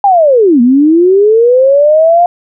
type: linear two-way sweep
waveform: sine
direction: down then up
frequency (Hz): 823 to 231.9 to 710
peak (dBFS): -3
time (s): 0.04-2.26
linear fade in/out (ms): 2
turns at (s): 0.61
effects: none